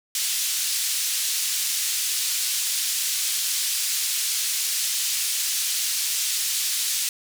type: band-pass noise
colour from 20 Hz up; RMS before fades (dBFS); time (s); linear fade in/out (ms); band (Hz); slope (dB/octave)
white; -25; 0.15-7.09; 2; 3200 to 9700; 12
effects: none